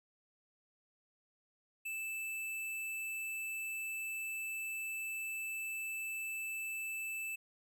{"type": "tone", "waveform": "square", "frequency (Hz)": 2637, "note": "E7", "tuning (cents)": 0, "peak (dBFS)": -39, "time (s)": [1.85, 7.36], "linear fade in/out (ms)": 10, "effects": []}